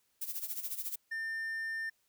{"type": "noise with tremolo", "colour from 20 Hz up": "violet", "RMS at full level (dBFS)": -36, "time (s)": [0.21, 0.96], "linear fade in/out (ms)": 10, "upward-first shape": "sine", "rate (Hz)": 14, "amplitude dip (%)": 75}
{"type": "tone", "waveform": "triangle", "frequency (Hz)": 1800, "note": "A6", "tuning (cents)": 39, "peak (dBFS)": -33, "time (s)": [1.11, 1.9], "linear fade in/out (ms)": 10}
{"effects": ["white hiss -75 dBFS RMS until 2.08 s"]}